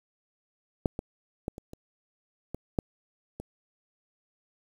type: clicks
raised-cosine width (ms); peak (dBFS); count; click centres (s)
2; -10 / -19 / -17 / -28 / -29 / -21 / -12 / -24; 8; 0.858 / 0.991 / 1.481 / 1.581 / 1.734 / 2.546 / 2.788 / 3.4
effects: 8-bit